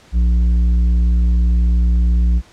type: tone with tanh clipping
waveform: sine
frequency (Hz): 59.1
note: A#1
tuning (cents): +24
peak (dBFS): -12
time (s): 0.12-2.42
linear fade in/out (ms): 50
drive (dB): 7
effects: pink hiss -47 dBFS RMS until 2.52 s + low-pass 7000 Hz 12 dB/octave